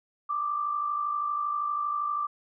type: tone pair together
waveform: sine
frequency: 1174.7 / 1227.3 Hz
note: D6 / D#6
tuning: 0 / -24 cents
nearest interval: minor second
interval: 76 cents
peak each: -27 / -36 dBFS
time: 0.29-2.27 s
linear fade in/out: 10 ms
effects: none